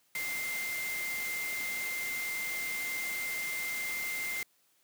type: tone in noise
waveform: sine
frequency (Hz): 2093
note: C7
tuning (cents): 0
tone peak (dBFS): -34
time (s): 0.15-4.43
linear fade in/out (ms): 2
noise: white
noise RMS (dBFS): -40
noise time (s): 0.15-4.43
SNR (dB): +3
effects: white hiss -70 dBFS RMS until 4.83 s + high-pass 100 Hz 12 dB/octave